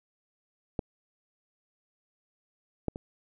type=clicks; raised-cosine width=2 ms; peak=-16 / -15 / -24 dBFS; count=3; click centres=0.792 / 2.883 / 2.959 s; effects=none